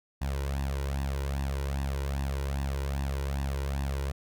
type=tone with flanger; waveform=sawtooth; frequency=68.8 Hz; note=C#2; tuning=12 cents flat; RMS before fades=-31 dBFS; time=0.21-4.12 s; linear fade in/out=10 ms; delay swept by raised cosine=1.1 to 2.1 ms; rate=2.5 Hz; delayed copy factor=+0.75; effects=none